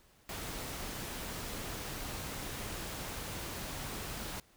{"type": "noise", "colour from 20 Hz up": "pink", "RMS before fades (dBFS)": -41, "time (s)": [0.29, 4.4], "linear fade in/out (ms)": 2, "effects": ["pink hiss -65 dBFS RMS until 4.56 s"]}